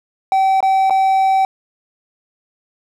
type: tone with dropouts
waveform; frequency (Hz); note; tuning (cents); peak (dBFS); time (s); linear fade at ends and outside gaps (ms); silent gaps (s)
triangle; 769; G5; -33; -9; 0.32-1.45; 1; 0.605-0.627 / 0.898-0.906
effects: none